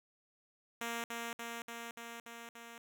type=tone with echo; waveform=5% pulse; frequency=233.1 Hz; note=A#3; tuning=in tune; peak=-26 dBFS; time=0.81-1.04 s; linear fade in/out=2 ms; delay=290 ms; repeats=6; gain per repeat=-2 dB; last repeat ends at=2.78 s; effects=none